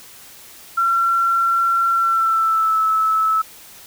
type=tone with pitch glide; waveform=sine; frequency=1361 to 1304.1 Hz; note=F6 to E6; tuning=-45 to -19 cents; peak=-14 dBFS; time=0.77-3.42 s; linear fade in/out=10 ms; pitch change=-74 cents; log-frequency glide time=1.91-2.82 s; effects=white hiss -42 dBFS RMS until 3.86 s